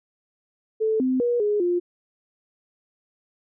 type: tone with pitch steps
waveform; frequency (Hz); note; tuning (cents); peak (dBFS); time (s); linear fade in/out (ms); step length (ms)
sine; 438.8 / 257.9 / 480.8 / 416.2 / 352; A4 / C4 / B4 / G#4 / F4; -5 / -25 / -46 / +4 / +14; -19; 0.8-1.8; 20; 200
effects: none